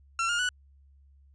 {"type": "tone with pitch steps", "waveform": "30% pulse", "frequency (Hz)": [1354, 1415.6, 1480], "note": ["E6", "F6", "F#6"], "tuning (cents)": [46, 23, 0], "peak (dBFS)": -23, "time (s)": [0.19, 0.49], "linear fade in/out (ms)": 2, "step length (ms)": 100, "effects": ["added 69 Hz sine -55 dBFS peak until 1.34 s", "resampled to 22050 Hz"]}